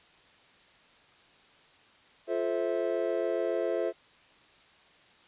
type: chord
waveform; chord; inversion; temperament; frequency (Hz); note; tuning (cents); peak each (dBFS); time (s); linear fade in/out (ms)
triangle; F major seventh; none; just; 349.2 / 436.5 / 523.8 / 654.8; F4 / A4 / C5 / E5; 0 / -14 / +2 / -12; -31; 2.27-3.93; 50
effects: white hiss -59 dBFS RMS until 5.27 s + resampled to 8000 Hz